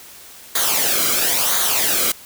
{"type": "noise with flanger", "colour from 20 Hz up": "white", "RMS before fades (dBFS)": -18, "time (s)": [0.55, 2.12], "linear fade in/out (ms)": 5, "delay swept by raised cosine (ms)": [0.37, 1.13], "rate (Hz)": 0.98, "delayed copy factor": -0.65, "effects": ["white hiss -41 dBFS RMS until 2.25 s"]}